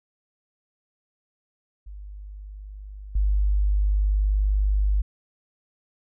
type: tone with level steps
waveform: sine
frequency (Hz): 50.3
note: G1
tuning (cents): +45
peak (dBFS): -36 / -18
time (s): 1.86-5.02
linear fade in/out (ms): 10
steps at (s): 3.15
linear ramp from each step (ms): 5
effects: none